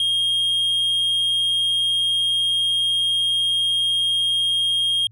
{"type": "tone", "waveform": "triangle", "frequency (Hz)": 3238, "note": "G#7", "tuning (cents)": -45, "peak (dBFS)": -16, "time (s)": [0, 5.07], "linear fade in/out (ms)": 2, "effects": ["added 110 Hz sine -46 dBFS peak until 5.11 s"]}